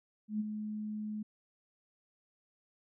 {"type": "tone with ADSR envelope", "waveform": "sine", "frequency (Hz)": 212.8, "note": "G#3", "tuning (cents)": 42, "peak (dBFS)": -29, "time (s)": [0.28, 1.23], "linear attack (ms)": 120, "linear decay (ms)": 24, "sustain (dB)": -7, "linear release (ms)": 9, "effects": []}